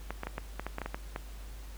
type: clicks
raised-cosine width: 0.5 ms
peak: -20 dBFS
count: 11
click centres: 0.106 / 0.234 / 0.27 / 0.381 / 0.596 / 0.666 / 0.784 / 0.817 / 0.86 / 0.945 / 1.161 s
effects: added 50 Hz sine -42 dBFS peak until 1.77 s + pink hiss -54 dBFS RMS until 1.77 s